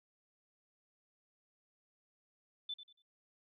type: tone with echo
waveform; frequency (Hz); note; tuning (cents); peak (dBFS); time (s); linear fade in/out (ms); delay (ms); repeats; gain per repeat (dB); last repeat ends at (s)
sine; 3520; A7; 0; -38; 2.69-2.74; 5; 94; 3; -11; 3.022
effects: none